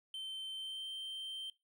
triangle tone with pitch glide, 3100 to 3129 Hz, G7 to G7, -20 to -4 cents, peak -39 dBFS, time 0.14-1.5 s, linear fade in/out 2 ms, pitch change +16 cents, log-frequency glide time 0.52-0.88 s, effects noise-tail reverb RT60 0.2 s tail -20 dB re dry

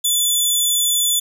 15% pulse tone, 3476 Hz, A7, 22 cents flat, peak -8 dBFS, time 0.04-1.2 s, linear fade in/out 10 ms, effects none

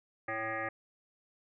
sine tone with frequency modulation, 1224 Hz, D#6, 29 cents flat, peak -33 dBFS, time 0.28-0.69 s, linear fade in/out 5 ms, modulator 223 Hz, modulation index 3.9, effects none

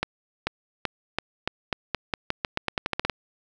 accelerating click train, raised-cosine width 0.3 ms, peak -8 dBFS, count 18, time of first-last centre 0.03-3.097 s, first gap 440 ms, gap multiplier 0.87, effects none

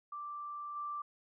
sine tone with level steps, 1174.7 Hz, D6, in tune, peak -40 / -37 dBFS, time 0.12-1.02 s, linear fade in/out 5 ms, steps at 0.75 s, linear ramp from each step 20 ms, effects none

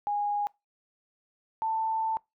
sine tone pair in turn, 823 / 888.2 Hz, G#5 / A5, -16 / +16 cents, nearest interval minor second, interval 132 cents, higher second, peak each -26 dBFS, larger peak neither, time 0.07-0.47 / 1.62-2.17 s, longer second, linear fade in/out 0 ms, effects noise-tail reverb RT60 0.2 s tail -23 dB re dry

